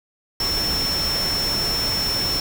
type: tone in noise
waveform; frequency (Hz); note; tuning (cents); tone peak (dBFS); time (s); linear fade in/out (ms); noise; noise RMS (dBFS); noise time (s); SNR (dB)
sine; 5400; E8; +41; -21; 0.4-2.4; 2; pink; -27; 0.4-2.4; +3
effects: none